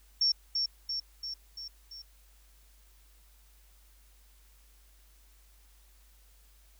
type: tone with echo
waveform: sine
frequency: 5470 Hz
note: F8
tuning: 37 cents flat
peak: -23 dBFS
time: 0.21-0.32 s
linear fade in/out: 5 ms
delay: 340 ms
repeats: 5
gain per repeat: -4 dB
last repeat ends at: 2.02 s
effects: added 50 Hz sine -58 dBFS peak until 6.79 s + white hiss -65 dBFS RMS until 6.79 s